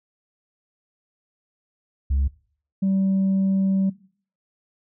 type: tone pair in turn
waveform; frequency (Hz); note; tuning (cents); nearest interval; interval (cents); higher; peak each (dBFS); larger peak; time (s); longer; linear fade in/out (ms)
sine; 68.7 / 192.75; C#2 / G3; -15 / -29; octave + tritone; 1786; second; -16; neither; 2.1-2.28 / 2.82-3.9; second; 10
effects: noise-tail reverb RT60 0.5 s tail -21 dB re dry + tanh soft clip ceiling -16 dBFS